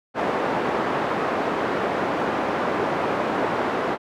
pink band-pass noise, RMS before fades -24 dBFS, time 0.14-3.98 s, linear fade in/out 50 ms, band 310 to 1300 Hz, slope 12 dB/octave, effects none

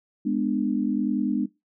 sine chord, G# diminished, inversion none, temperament just, 207.7 / 249.2 / 299 Hz, G#3 / B3 / D4, 0 / +16 / +31 cents, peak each -26 dBFS, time 0.25-1.46 s, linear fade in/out 10 ms, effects noise-tail reverb RT60 0.2 s tail -19 dB re dry

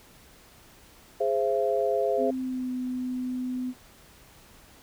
sine chord, Ab augmented, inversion none, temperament equal with one note detuned, 415.3 / 523.3 / 673.9 Hz, Ab4 / C5 / E5, 0 / 0 / +38 cents, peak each -27 dBFS, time 1.2-2.31 s, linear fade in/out 10 ms
sine tone with pitch glide, 260 to 252.7 Hz, C4 to B3, -11 to +40 cents, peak -28 dBFS, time 2.17-3.74 s, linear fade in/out 50 ms, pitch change -49 cents, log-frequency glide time 2.33-2.71 s
effects pink hiss -54 dBFS RMS until 4.82 s

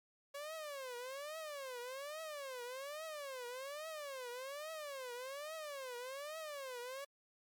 sawtooth tone with vibrato, 556 Hz, C#5, 5 cents sharp, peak -40 dBFS, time 0.34-7.05 s, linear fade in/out 10 ms, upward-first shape triangle, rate 1.2 Hz, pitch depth 270 cents each way, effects MP3 96 kbps

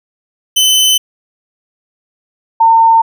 sawtooth / sine tone pair in turn, 3040 / 907.2 Hz, F#7 / A#5, +46 / -47 cents, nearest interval octave + major sixth, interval 2093 cents, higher first, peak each -4 dBFS, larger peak neither, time 0.56-0.98 / 2.6-3.02 s, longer neither, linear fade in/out 10 ms, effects none

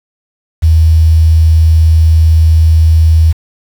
sine tone with quantisation, 80.3 Hz, E2, 45 cents flat, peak -3 dBFS, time 0.62-3.33 s, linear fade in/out 20 ms, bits 5, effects none

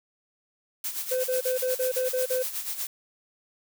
blue noise with tremolo, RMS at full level -30 dBFS, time 0.84-2.87 s, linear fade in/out 2 ms, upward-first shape sine, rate 8.2 Hz, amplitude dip 65%
triangle tone bursts, 511 Hz, C5, 41 cents flat, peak -22 dBFS, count 8, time 1.11-2.43 s, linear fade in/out 10 ms, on 130 ms, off 40 ms
effects none

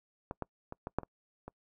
clicks, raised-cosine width 1 ms, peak -23 / -21 / -27 / -23 / -15 / -30 / -29 dBFS, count 7, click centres 0.311 / 0.423 / 0.724 / 0.871 / 0.986 / 1.033 / 1.48 s, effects noise-tail reverb RT60 0.1 s tail -26 dB re dry

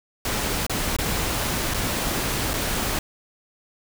pink noise with dropouts, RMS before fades -25 dBFS, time 0.25-2.99 s, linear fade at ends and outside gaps 2 ms, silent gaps 0.666-0.696 / 0.965-0.986 / 1.739-1.743 / 2.534-2.538 s, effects none

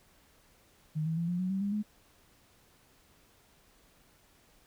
sine tone with pitch steps, 154.7 / 161.64 / 168.9 / 176.48 / 184.4 / 192.67 / 201.3 / 210.4 Hz, D#3 / E3 / E3 / F3 / F#3 / G3 / G3 / G#3, -10 / -34 / +42 / +18 / -6 / -30 / +46 / +23 cents, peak -29 dBFS, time 0.95-1.83 s, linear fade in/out 20 ms, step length 110 ms, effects pink hiss -64 dBFS RMS until 4.66 s

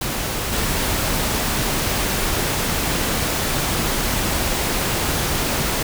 pink noise with level steps, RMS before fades -24 / -21 dBFS, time 0.01-5.83 s, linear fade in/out 5 ms, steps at 0.52 s, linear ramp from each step 10 ms, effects none

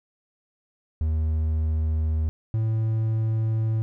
triangle tone pair in turn, 78.6 / 110.88 Hz, D#2 / A2, +18 / +14 cents, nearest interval tritone, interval 596 cents, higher second, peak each -19 dBFS, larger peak neither, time 1.01-2.29 / 2.54-3.82 s, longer neither, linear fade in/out 0 ms, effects none

